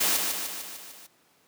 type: noise with echo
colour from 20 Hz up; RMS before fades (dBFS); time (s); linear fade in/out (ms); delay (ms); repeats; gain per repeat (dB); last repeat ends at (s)
white; -24; 0-0.17; 10; 150; 6; -4; 1.07
effects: pink hiss -63 dBFS RMS until 1.47 s + high-pass 200 Hz 12 dB/octave